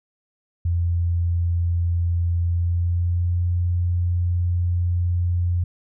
sine tone with pitch glide, 85.9 to 87.86 Hz, F2 to F2, -28 to +11 cents, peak -18 dBFS, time 0.65-5.64 s, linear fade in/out 5 ms, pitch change +39 cents, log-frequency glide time 2.45-3.42 s, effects none

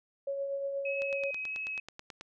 sine tone with tremolo, 554.4 Hz, C#5, in tune, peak -30 dBFS, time 0.27-1.31 s, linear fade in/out 5 ms, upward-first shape triangle, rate 8.4 Hz, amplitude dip 40%
sine tone with vibrato, 2550 Hz, D#7, 42 cents sharp, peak -34 dBFS, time 0.85-1.8 s, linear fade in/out 5 ms, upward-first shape sine, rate 1.6 Hz, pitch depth 14 cents each way
click train, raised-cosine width 0.2 ms, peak -26 dBFS, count 12, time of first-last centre 1.02-2.21 s, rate 9.24 Hz
effects none

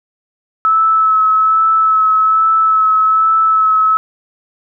sine tone with vibrato, 1301 Hz, E6, 23 cents flat, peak -8 dBFS, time 0.65-3.97 s, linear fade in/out 0 ms, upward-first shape sine, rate 1.2 Hz, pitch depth 16 cents each way, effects none

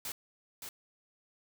white noise with echo, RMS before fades -39 dBFS, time 0.05-0.12 s, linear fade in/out 2 ms, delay 570 ms, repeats 1, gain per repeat -5 dB, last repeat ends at 0.69 s, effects none

